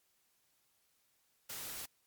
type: noise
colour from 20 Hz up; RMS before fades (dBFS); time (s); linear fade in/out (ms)
white; -44; 1.49-1.86; 10
effects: white hiss -75 dBFS RMS until 2.06 s + MP3 96 kbps